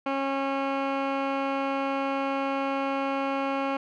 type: tone with low-pass filter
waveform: 15% pulse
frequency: 273.2 Hz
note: C#4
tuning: 25 cents flat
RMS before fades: -28 dBFS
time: 0.06-3.77 s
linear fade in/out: 5 ms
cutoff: 2100 Hz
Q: 1.6
effects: none